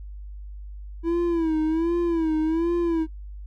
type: tone with vibrato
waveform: triangle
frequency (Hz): 328.2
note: E4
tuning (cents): -8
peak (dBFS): -18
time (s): 1.03-3.07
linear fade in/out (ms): 50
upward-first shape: sine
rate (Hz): 1.3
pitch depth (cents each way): 92
effects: noise-tail reverb RT60 0.1 s tail -19 dB re dry + added 50 Hz sine -35 dBFS peak until 3.46 s